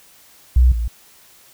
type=tone pair in turn; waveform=sine; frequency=62.1 / 57.54 Hz; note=B1 / A#1; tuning=+10 / -22 cents; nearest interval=minor second; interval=132 cents; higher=first; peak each=-8 / -18 dBFS; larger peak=first; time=0.56-0.72 / 0.72-0.88 s; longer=neither; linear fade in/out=5 ms; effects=white hiss -49 dBFS RMS until 1.53 s